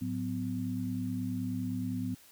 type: tone cluster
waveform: sine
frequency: 107.4 / 183.4 / 253 Hz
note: A2 / F#3 / B3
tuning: -41 / -15 / +42 cents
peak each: -37 / -38 / -34 dBFS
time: 0.01-2.15 s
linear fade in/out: 10 ms
effects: white hiss -58 dBFS RMS until 2.31 s